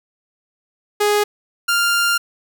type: tone pair in turn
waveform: sawtooth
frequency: 415.3 / 1396.9 Hz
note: G#4 / F6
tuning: 0 / 0 cents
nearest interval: octave + major sixth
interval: 2100 cents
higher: second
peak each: -10 / -11 dBFS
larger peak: first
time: 1-1.24 / 1.68-2.18 s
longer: second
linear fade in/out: 10 ms
effects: none